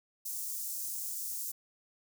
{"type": "high-pass noise", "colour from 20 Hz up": "white", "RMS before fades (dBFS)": -38, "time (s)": [0.25, 1.52], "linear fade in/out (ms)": 10, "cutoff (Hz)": 6200, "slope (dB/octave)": 24, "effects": []}